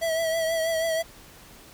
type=tone with vibrato; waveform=square; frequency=652 Hz; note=E5; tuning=19 cents flat; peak=-24 dBFS; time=0.01-1.03 s; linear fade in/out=20 ms; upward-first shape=triangle; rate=6.2 Hz; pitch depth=42 cents each way; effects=pink hiss -49 dBFS RMS until 1.73 s